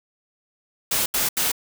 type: noise bursts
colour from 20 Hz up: white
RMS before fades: -22 dBFS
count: 3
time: 0.91-1.518 s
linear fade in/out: 5 ms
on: 150 ms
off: 79 ms
effects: none